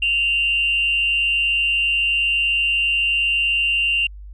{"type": "tone with amplitude modulation", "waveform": "sine", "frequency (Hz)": 2776, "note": "F7", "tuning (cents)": -11, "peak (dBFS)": -13, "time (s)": [0.02, 4.07], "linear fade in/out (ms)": 5, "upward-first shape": "sine", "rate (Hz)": 221, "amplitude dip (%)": 55, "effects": ["tanh soft clip ceiling -9 dBFS", "added 50 Hz sine -34 dBFS peak until 4.33 s"]}